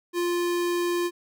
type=tone; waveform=square; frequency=349.2 Hz; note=F4; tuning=in tune; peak=-24 dBFS; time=0.13-1.11 s; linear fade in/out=50 ms; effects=none